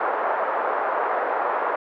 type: band-pass noise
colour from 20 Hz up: pink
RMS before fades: -24 dBFS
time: 0-1.76 s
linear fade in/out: 5 ms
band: 510 to 1400 Hz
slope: 24 dB/octave
effects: none